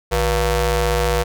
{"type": "ring-modulated tone", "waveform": "sawtooth", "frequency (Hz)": 212.4, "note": "G#3", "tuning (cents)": 39, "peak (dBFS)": -9, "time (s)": [0.11, 1.24], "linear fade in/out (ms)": 20, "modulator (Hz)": 271, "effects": []}